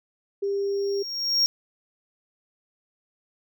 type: tone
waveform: sine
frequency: 398.7 Hz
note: G4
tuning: 29 cents sharp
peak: -23 dBFS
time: 0.42-1.03 s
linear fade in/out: 10 ms
type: tone with exponential growth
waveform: triangle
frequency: 5570 Hz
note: F8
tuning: 5 cents flat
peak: -15 dBFS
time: 0.44-1.46 s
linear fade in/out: 0 ms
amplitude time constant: 220 ms
effects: none